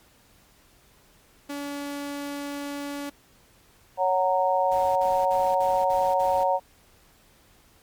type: tone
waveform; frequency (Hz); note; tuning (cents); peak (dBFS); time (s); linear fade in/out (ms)
sawtooth; 285.4; D4; -49; -27; 1.49-3.1; 10
type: harmonic tone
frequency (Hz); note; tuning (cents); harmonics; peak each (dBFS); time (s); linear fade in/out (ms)
185.2; F#3; +2; 3 / 4 / 5; -24 / -24 / -24; 3.97-6.6; 50
type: noise bursts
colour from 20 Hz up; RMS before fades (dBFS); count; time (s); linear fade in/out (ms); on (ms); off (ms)
pink; -43; 6; 4.71-6.44; 10; 250; 46
effects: pink hiss -58 dBFS RMS until 7.82 s + MP3 96 kbps